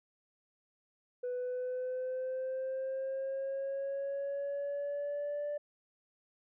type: linear sweep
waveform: sine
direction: up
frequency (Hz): 493.9 to 587.3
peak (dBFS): -32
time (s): 1.23-5.58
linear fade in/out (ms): 10
effects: tanh soft clip ceiling -32 dBFS